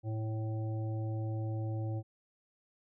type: harmonic tone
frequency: 110 Hz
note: A2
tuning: in tune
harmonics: 1 / 3 / 5 / 7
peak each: -33 / -43 / -47 / -50 dBFS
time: 0.03-2.03 s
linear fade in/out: 50 ms
effects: none